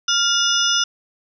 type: tone cluster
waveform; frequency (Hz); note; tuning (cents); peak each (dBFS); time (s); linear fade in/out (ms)
sine; 1395 / 2882 / 3534 / 5160 / 5960; F6 / F#7 / A7 / E8 / F#8; -2 / -46 / +7 / -38 / +12; -22; 0.08-0.84; 5
effects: none